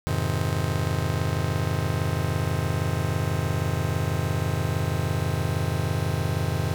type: chord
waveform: 45% pulse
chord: F minor seventh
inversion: none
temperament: just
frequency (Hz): 87.31 / 104.77 / 130.96 / 157.15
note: F2 / Ab2 / C3 / Eb3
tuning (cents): 0 / +16 / +2 / +18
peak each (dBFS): -29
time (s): 0.07-6.74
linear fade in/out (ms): 0
effects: none